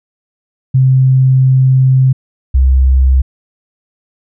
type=tone pair in turn; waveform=sine; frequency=131 / 65.5 Hz; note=C3 / C2; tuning=+2 / +2 cents; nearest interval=octave; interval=1200 cents; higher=first; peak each=-5 dBFS; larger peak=neither; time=0.74-2.13 / 2.54-3.22 s; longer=first; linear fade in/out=10 ms; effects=none